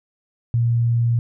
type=tone; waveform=sine; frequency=117.7 Hz; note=A#2; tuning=17 cents sharp; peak=-15 dBFS; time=0.54-1.19 s; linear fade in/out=0 ms; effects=none